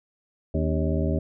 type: harmonic tone with a mistuned harmonic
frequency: 79 Hz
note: D#2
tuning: 27 cents sharp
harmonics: 1 / 2 / 3 / 4 / 5 / 7 / 8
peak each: -25 / -28 / -30 / -31 / -32 / -33 / -34 dBFS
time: 0.54-1.19 s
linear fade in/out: 5 ms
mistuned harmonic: 4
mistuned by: -110 cents
effects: none